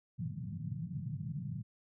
white band-pass noise, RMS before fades -40 dBFS, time 0.18-1.63 s, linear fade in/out 20 ms, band 100 to 180 Hz, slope 48 dB/octave, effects none

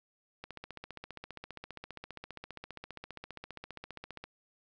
click train, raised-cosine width 0.3 ms, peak -27 dBFS, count 58, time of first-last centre 0.44-4.24 s, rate 15 Hz, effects none

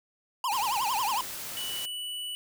square tone with vibrato, 927 Hz, A#5, 10 cents flat, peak -27 dBFS, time 0.44-1.21 s, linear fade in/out 2 ms, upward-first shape triangle, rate 11 Hz, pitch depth 290 cents each way
white noise, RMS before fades -38 dBFS, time 0.51-1.86 s, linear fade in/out 10 ms
square tone, 2960 Hz, F#7, in tune, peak -34 dBFS, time 1.57-2.35 s, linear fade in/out 0 ms
effects none

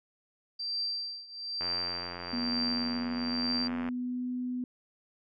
sine tone with tremolo, 4699 Hz, D8, in tune, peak -29 dBFS, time 0.59-3.68 s, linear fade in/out 10 ms, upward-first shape triangle, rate 1.1 Hz, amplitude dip 90%
click train, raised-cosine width 0.5 ms, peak -24 dBFS, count 201, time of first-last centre 1.61-3.888 s, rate 87.8 Hz
sine tone with pitch glide, 242.8 to 249.5 Hz, B3 to B3, -29 to +18 cents, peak -31 dBFS, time 2.33-4.64 s, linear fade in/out 2 ms, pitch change +47 cents, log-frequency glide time 2.81-4.3 s
effects none

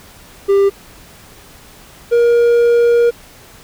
triangle tone pair in turn, 396.5 / 472.9 Hz, G4 / A#4, +20 / +25 cents, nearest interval minor third, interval 305 cents, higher second, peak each -6 dBFS, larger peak neither, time 0.48-0.7 / 2.11-3.11 s, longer second, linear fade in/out 20 ms, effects pink hiss -41 dBFS RMS until 3.63 s

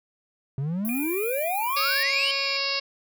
triangle exponential sweep, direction up, 130.4 to 3141 Hz, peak -23 dBFS, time 0.58-2.31 s, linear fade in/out 2 ms
white high-pass noise, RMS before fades -34 dBFS, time 0.85-2.03 s, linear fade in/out 0 ms, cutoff 10000 Hz, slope 96 dB/octave
triangle tone with vibrato, 2392 Hz, D7, 31 cents sharp, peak -32 dBFS, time 0.89-2.57 s, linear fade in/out 0 ms, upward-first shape square, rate 3.5 Hz, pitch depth 23 cents each way
harmonic tone, 552 Hz, C#5, 7 cents flat, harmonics 1 / 2 / 3 / 4 / 5 / 6 / 7 / 8 / 9 / 10, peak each -35 / -35 / -40 / -33 / -31 / -41 / -35 / -31 / -30 / -38 dBFS, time 1.76-2.8 s, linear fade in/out 10 ms
effects none

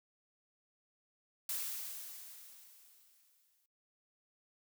blue noise with exponential decay, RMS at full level -37 dBFS, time 1.49-3.66 s, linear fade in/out 2 ms, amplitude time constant 470 ms, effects noise-tail reverb RT60 0.2 s tail -22 dB re dry

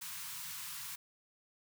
white band-stop noise, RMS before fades -44 dBFS, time 0.01-0.96 s, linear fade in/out 10 ms, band 180 to 890 Hz, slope 96 dB/octave, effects high-pass 100 Hz 12 dB/octave

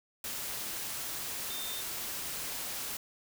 sine tone in noise, 3618 Hz, A7, 48 cents sharp, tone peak -41 dBFS, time 1.5-1.81 s, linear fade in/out 2 ms, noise white, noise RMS -38 dBFS, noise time 0.24-2.97 s, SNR -6 dB, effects none

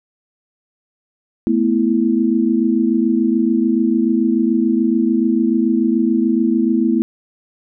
sine chord, A suspended second, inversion none, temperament equal, 220 / 246.9 / 329.6 Hz, A3 / B3 / E4, 0 / 0 / 0 cents, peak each -17 dBFS, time 1.47-7.02 s, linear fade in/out 0 ms, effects none

